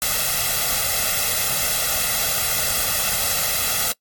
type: noise with comb filter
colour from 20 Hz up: white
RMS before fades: -21 dBFS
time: 0.02-3.92 s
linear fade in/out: 0 ms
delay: 1.5 ms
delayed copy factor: +0.8
effects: noise-tail reverb RT60 0.1 s tail -23 dB re dry + AAC 64 kbps